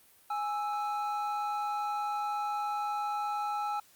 triangle tone pair together, 830.6 / 1318.5 Hz, G#5 / E6, 0 / 0 cents, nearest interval minor sixth, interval 800 cents, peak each -30 / -34 dBFS, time 0.3-3.8 s, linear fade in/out 5 ms, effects white hiss -61 dBFS RMS until 3.95 s + Opus 32 kbps

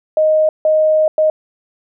sine tone bursts at uneven times, 622.3 Hz, D#5, in tune, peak -9 dBFS, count 3, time 0.17-0.49 / 0.65-1.08 / 1.18-1.3 s, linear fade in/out 2 ms, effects none

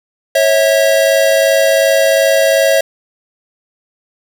square tone pair together, 547.3 / 650 Hz, C#5 / E5, -22 / -24 cents, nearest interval minor third, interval 298 cents, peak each -12 dBFS, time 0.35-2.81 s, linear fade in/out 5 ms, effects none

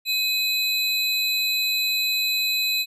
square tone pair together, 2534 / 3996 Hz, D#7 / B7, +31 / +20 cents, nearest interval minor sixth, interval 789 cents, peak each -26 / -23 dBFS, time 0.05-2.86 s, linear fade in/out 50 ms, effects resampled to 32000 Hz

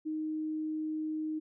sine tone, 311.1 Hz, D#4, in tune, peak -32 dBFS, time 0.05-1.4 s, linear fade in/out 20 ms, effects none

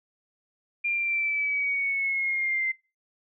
sine linear sweep, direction down, 2400 to 2073 Hz, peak -24 dBFS, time 0.84-2.72 s, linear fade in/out 10 ms, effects noise-tail reverb RT60 0.3 s tail -24 dB re dry

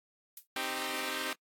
violet noise with exponential decay, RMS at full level -39 dBFS, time 0.37-0.47 s, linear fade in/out 2 ms, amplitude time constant 20 ms
5% pulse chord, C minor, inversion none, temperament equal with one note detuned, 261.6 / 309 / 392 Hz, C4 / Eb4 / G4, 0 / -12 / 0 cents, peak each -27 dBFS, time 0.56-1.33 s, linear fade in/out 2 ms
effects noise-tail reverb RT60 0.1 s tail -26 dB re dry + AAC 64 kbps

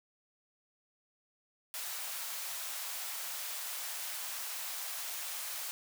white high-pass noise, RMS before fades -40 dBFS, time 1.74-5.71 s, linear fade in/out 0 ms, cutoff 620 Hz, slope 24 dB/octave, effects none

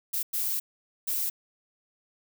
violet noise bursts at uneven times, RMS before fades -29 dBFS, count 3, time 0.13-0.23 / 0.33-0.6 / 1.07-1.3 s, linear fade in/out 10 ms, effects none

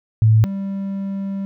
sine / triangle tone pair in turn, 110 / 196 Hz, A2 / G3, 0 / 0 cents, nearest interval minor seventh, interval 1000 cents, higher second, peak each -9 / -20 dBFS, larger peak first, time 0.22-0.44 / 0.44-1.45 s, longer second, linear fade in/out 0 ms, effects none

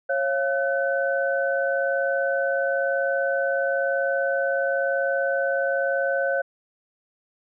sine tone cluster, 547 / 688 / 1512 Hz, C#5 / F5 / F#6, -23 / -26 / +37 cents, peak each -23 / -28 / -26 dBFS, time 0.09-6.42 s, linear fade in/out 10 ms, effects none

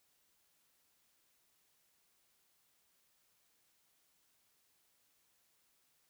silence, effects white hiss -75 dBFS RMS until 6.09 s

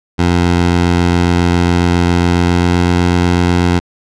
15% pulse tone with pitch glide, 87.31 to 88.12 Hz, F2 to F2, 0 to +16 cents, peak -3 dBFS, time 0.18-3.8 s, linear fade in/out 20 ms, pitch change +16 cents, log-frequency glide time 2.36-2.77 s, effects low-pass 6000 Hz 12 dB/octave

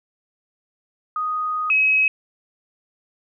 sine tone pair in turn, 1244.5 / 2553 Hz, D#6 / D#7, 0 / +44 cents, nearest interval octave, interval 1244 cents, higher second, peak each -21 / -14 dBFS, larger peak second, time 1.16-1.7 / 1.7-2.08 s, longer first, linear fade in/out 2 ms, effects none

